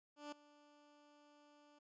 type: tone with ADSR envelope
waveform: 15% pulse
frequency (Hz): 293.7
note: D4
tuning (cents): 0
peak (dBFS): -39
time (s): 0.16-1.79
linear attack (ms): 160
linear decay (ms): 7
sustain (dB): -20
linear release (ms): 9
effects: resampled to 16000 Hz